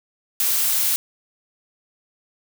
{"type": "noise", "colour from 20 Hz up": "blue", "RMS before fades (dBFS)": -20, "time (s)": [0.4, 0.96], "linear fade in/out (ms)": 0, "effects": []}